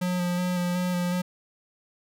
square tone with vibrato, 178.7 Hz, F3, 40 cents sharp, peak -25 dBFS, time 0.01-1.22 s, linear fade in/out 10 ms, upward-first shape square, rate 2.7 Hz, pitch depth 16 cents each way, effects none

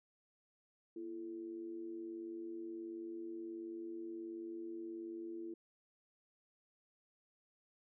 sine tone with amplitude modulation, 337.1 Hz, E4, 39 cents sharp, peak -40 dBFS, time 0.96-5.54 s, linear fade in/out 5 ms, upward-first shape sine, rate 98.6 Hz, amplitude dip 60%, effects none

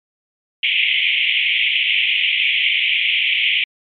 pink band-pass noise, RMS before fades -17 dBFS, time 0.63-3.64 s, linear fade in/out 2 ms, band 2100 to 3300 Hz, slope 96 dB/octave, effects MP3 48 kbps

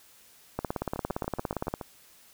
two click trains, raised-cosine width 1 ms, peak -21 / -15 dBFS, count 7 / 21, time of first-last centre 0.96-1.812 / 0.59-1.739 s, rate 7.04 / 17.4 Hz, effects white hiss -57 dBFS RMS until 2.33 s

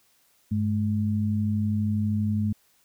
sine tone pair together, 100.38 / 212.7 Hz, G2 / G#3, +42 / +42 cents, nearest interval octave + minor second, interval 1300 cents, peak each -25 dBFS, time 0.51-2.53 s, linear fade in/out 10 ms, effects white hiss -64 dBFS RMS until 2.84 s

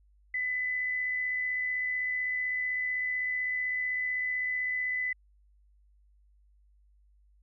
sine tone with amplitude modulation, 2004 Hz, B6, 25 cents sharp, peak -27 dBFS, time 0.34-5.13 s, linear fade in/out 5 ms, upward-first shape sine, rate 75.8 Hz, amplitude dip 30%, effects added 50 Hz sine -60 dBFS peak until 7.42 s

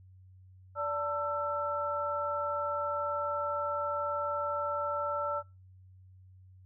sine tone cluster, 581 / 893 / 1334 Hz, D5 / A5 / E6, -19 / +25 / +20 cents, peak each -34 / -38 / -33 dBFS, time 0.75-5.43 s, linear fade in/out 50 ms, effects noise-tail reverb RT60 0.3 s tail -26 dB re dry + added 93 Hz sine -53 dBFS peak until 6.65 s

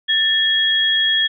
sine tone pair together, 1772 / 3304 Hz, A6 / G#7, +12 / -10 cents, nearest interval major seventh, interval 1078 cents, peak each -19 / -15 dBFS, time 0.08-1.28 s, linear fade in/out 20 ms, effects none

